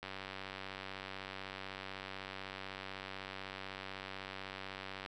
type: click train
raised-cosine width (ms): 0.3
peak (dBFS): -27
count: 484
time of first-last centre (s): 0.03-5.061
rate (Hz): 96
effects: none